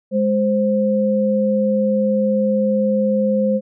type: tone pair together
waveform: sine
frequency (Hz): 207.4 / 523.3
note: G#3 / C5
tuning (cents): -2 / 0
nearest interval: octave + major third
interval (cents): 1602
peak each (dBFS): -17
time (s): 0.11-3.61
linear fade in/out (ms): 50
effects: none